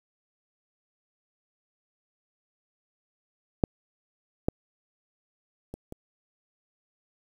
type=clicks; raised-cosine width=2 ms; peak=-7 / -10 / -24 / -25 dBFS; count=4; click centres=3.638 / 4.485 / 5.74 / 5.924 s; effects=8-bit